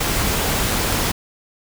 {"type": "noise", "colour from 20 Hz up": "pink", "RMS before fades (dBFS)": -20, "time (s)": [0, 1.12], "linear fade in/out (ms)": 10, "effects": []}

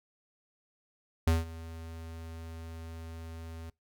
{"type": "tone with ADSR envelope", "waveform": "square", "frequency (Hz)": 82, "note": "E2", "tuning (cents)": -9, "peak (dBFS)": -22, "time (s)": [1.27, 3.7], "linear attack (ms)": 5, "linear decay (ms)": 170, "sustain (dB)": -20, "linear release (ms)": 5, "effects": ["noise-tail reverb RT60 0.2 s tail -24 dB re dry"]}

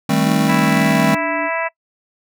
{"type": "chord", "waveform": "square", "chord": "A half-diminished seventh", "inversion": "second", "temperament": "just", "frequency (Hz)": [158.4, 198, 220, 264], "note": ["Eb3", "G3", "A3", "C4"], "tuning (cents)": [31, 18, 0, 16], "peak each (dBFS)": -20, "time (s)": [0.09, 1.15], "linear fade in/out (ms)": 5}
{"type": "tone with pitch glide", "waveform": "sine", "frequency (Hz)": [311.1, 294.7], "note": ["D#4", "D4"], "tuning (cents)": [0, 6], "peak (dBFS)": -24, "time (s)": [0.23, 1.5], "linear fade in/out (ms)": 50, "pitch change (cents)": -94, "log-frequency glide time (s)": [0.47, 1.24]}
{"type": "harmonic tone", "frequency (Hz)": 329.6, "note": "E4", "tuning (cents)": 0, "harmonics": [2, 3, 4, 5, 6, 7, 8], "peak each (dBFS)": [-22, -24, -30, -28, -25, -31, -29], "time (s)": [0.48, 1.69], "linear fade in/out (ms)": 20}
{"effects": ["noise-tail reverb RT60 0.1 s tail -23 dB re dry"]}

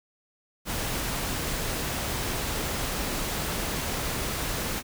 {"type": "noise", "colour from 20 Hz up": "pink", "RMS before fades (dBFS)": -30, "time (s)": [0.65, 4.83], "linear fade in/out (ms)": 50, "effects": []}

